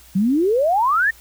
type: exponential sweep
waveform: sine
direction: up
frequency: 179.7 to 1864.7 Hz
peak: -14 dBFS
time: 0.15-1.11 s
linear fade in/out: 10 ms
effects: added 60 Hz sine -49 dBFS peak until 1.2 s + white hiss -48 dBFS RMS until 1.2 s